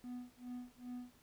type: tone with tremolo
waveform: triangle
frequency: 246.9 Hz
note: B3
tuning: in tune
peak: -40 dBFS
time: 0.04-1.18 s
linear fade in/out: 0 ms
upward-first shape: sine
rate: 2.5 Hz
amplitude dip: 100%
effects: pink hiss -68 dBFS RMS until 1.22 s